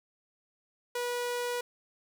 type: tone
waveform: sawtooth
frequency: 486.3 Hz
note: B4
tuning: 27 cents flat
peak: -27 dBFS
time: 0.95-1.61 s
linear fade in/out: 5 ms
effects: none

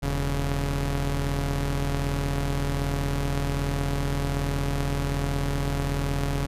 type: tone pair together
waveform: sawtooth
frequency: 41.27 / 139.9 Hz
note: E1 / C#3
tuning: +3 / +16 cents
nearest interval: octave + major sixth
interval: 2113 cents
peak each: -23 dBFS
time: 0.02-6.47 s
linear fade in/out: 20 ms
effects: resampled to 32000 Hz

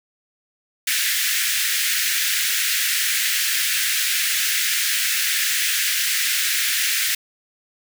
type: high-pass noise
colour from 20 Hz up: pink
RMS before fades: -21 dBFS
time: 0.87-7.15 s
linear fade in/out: 5 ms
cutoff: 1600 Hz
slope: 48 dB/octave
effects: none

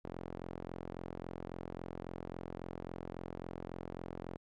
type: tone with band-pass filter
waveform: sawtooth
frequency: 43.65 Hz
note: F1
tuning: in tune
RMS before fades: -45 dBFS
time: 0.04-4.37 s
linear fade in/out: 10 ms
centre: 440 Hz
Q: 0.73
effects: none

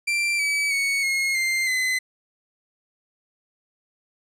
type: tone with pitch steps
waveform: 40% pulse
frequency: 2357 / 2289 / 2222 / 2158 / 2095 / 2034 Hz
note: D7 / D7 / C#7 / C#7 / C7 / C7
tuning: +6 / -45 / +4 / -47 / +2 / -50 cents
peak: -20 dBFS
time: 0.07-1.99 s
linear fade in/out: 10 ms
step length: 320 ms
effects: low-pass 11000 Hz 12 dB/octave

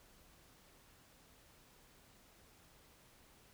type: silence
effects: pink hiss -65 dBFS RMS until 3.53 s

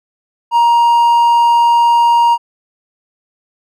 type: tone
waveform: triangle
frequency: 941 Hz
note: A#5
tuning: 16 cents sharp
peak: -5 dBFS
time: 0.51-2.38 s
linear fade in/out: 50 ms
effects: none

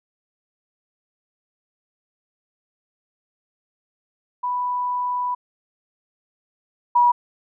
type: tone pair in turn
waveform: sine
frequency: 987.8 / 967.5 Hz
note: B5 / B5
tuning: 0 / -36 cents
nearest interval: unison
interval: 36 cents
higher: first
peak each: -21 / -12 dBFS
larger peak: second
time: 4.43-5.35 / 6.95-7.12 s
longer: first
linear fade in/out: 10 ms
effects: none

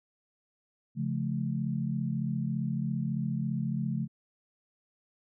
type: chord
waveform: sine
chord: Db augmented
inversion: none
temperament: just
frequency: 138.59 / 173.24 / 216.5 Hz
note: Db3 / F3 / A3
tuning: 0 / -14 / -28 cents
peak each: -32 / -34 / -33 dBFS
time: 0.95-4.08 s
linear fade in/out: 50 ms
effects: none

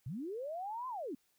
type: linear two-way sweep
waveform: sine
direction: up then down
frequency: 106.2 to 1049 to 234 Hz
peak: -38 dBFS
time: 0.06-1.15 s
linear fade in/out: 5 ms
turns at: 0.88 s
effects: white hiss -75 dBFS RMS until 1.38 s

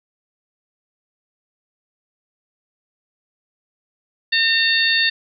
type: harmonic tone with a mistuned harmonic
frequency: 910 Hz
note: A#5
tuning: 42 cents flat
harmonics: 2 / 3 / 4 / 5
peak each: -18 / -22 / -20 / -21 dBFS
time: 4.32-5.1 s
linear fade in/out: 10 ms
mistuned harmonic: 5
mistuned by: -32 cents
effects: none

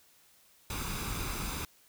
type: noise with comb filter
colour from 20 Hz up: pink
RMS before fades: -36 dBFS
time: 0.7-1.65 s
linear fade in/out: 2 ms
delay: 0.81 ms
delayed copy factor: +0.55
effects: white hiss -63 dBFS RMS until 1.88 s

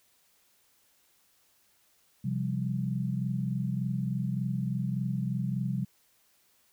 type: chord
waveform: sine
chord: C suspended fourth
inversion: none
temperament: equal with one note detuned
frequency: 130.81 / 172.61 / 196 Hz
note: C3 / F3 / G3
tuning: 0 / -20 / 0 cents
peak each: -31 / -34 / -33 dBFS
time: 2.24-5.85 s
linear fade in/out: 10 ms
effects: white hiss -67 dBFS RMS until 6.72 s

